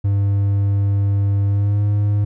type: tone with pitch glide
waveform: triangle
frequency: 100 to 102.87 Hz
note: G2 to G#2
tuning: +35 to -16 cents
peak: -12 dBFS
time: 0.04-2.25 s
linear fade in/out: 10 ms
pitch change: +49 cents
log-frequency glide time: 1.47-1.82 s
effects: none